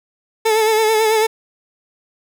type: tone with vibrato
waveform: 30% pulse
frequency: 437.9 Hz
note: A4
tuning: 8 cents flat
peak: -10 dBFS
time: 0.45-1.27 s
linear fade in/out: 10 ms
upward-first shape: sine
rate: 9.1 Hz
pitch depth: 42 cents each way
effects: none